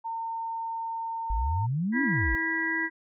sine tone, 910 Hz, A#5, 42 cents flat, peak -30 dBFS, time 0.04-1.67 s, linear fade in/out 20 ms
sine exponential two-way sweep, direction up then down, 46.79 to 293.7 to 47.26 Hz, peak -25 dBFS, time 1.3-2.35 s, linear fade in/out 0 ms, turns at 2.03 s
harmonic tone, 325.1 Hz, E4, 24 cents flat, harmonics 1 / 3 / 5 / 6, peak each -33 / -37 / -31 / -28 dBFS, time 1.92-2.9 s, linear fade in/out 50 ms
effects none

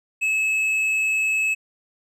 sine tone with tanh clipping, 2590 Hz, E7, 31 cents flat, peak -20 dBFS, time 0.21-1.55 s, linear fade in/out 20 ms, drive 6 dB, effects none

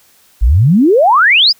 sine exponential sweep, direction up, 47.66 to 5274 Hz, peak -5 dBFS, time 0.41-1.53 s, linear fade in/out 20 ms, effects white hiss -49 dBFS RMS until 1.59 s

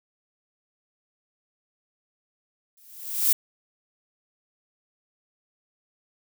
violet noise with exponential growth, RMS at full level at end -17 dBFS, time 2.77-3.33 s, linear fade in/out 5 ms, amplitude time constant 120 ms, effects none

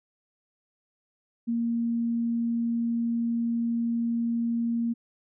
sine tone, 233.1 Hz, A#3, in tune, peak -24 dBFS, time 1.47-4.94 s, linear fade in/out 20 ms, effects none

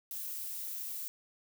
violet noise, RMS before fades -40 dBFS, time 0.11-1.08 s, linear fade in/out 0 ms, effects none

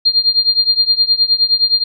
sine tone with tremolo, 4200 Hz, C8, 6 cents sharp, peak -6 dBFS, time 0.05-1.84 s, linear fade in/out 10 ms, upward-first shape triangle, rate 9.6 Hz, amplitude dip 95%, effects none

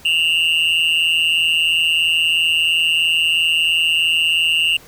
triangle tone with amplitude modulation, 2794 Hz, F7, in tune, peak -8 dBFS, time 0.05-4.77 s, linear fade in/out 5 ms, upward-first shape sine, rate 163 Hz, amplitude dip 90%, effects pink hiss -44 dBFS RMS until 4.87 s

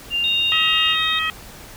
sine tone with pitch glide, 2794 to 2813 Hz, F7 to F7, 0 to +12 cents, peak -18 dBFS, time 0.1-0.96 s, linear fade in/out 50 ms, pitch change +12 cents, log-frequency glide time 0.64-0.84 s
sine tone, 3708 Hz, A#7, 10 cents flat, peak -21 dBFS, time 0.24-1.19 s, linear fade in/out 2 ms
harmonic tone, 637 Hz, D#5, 41 cents sharp, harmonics 2 / 3 / 4 / 5, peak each -25 / -25 / -25 / -25 dBFS, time 0.52-1.3 s, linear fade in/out 0 ms
effects pink hiss -40 dBFS RMS until 1.76 s

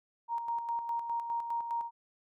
sine tone with tremolo, 934 Hz, A#5, 3 cents sharp, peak -30 dBFS, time 0.28-1.91 s, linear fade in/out 50 ms, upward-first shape square, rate 4.9 Hz, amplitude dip 50%, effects none

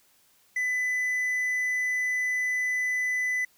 triangle tone, 2000 Hz, B6, 21 cents sharp, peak -23 dBFS, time 0.56-3.45 s, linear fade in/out 5 ms, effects white hiss -63 dBFS RMS until 3.57 s

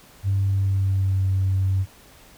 sine tone with pitch glide, 98 to 95.43 Hz, G2 to G2, 0 to -46 cents, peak -17 dBFS, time 0.23-1.86 s, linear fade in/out 50 ms, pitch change -46 cents, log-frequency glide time 0.46-1.23 s, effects tanh soft clip ceiling -14 dBFS + pink hiss -50 dBFS RMS until 2.37 s

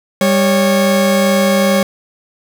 40% pulse tone pair together, 198.2 / 552.2 Hz, G3 / C#5, +19 / -7 cents, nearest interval octave + tritone, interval 1774 cents, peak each -12 dBFS, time 0.21-1.83 s, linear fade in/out 2 ms, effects none

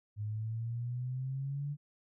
sine exponential sweep, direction up, 103.83 to 146.8 Hz, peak -34 dBFS, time 0.16-1.77 s, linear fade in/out 50 ms, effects none

